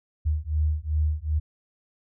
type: beating tone pair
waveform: sine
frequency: 75.4 / 78 Hz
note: D2 / D#2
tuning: +46 / +5 cents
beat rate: 2.6 Hz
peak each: -25 dBFS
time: 0.25-1.4 s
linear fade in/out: 20 ms
effects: none